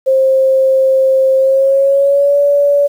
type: tone with pitch glide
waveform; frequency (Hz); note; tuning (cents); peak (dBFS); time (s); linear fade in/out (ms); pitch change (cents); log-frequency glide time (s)
sine; 530 to 571.3; C5 to D5; +22 to -48; -7; 0.06-2.88; 20; +130; 1.37-2.38
effects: 7-bit